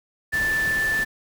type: tone in noise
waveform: sine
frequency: 1760 Hz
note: A6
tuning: in tune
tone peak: -20 dBFS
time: 0.32-1.05 s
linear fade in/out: 20 ms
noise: pink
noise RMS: -33 dBFS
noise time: 0.32-1.05 s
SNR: +10 dB
effects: none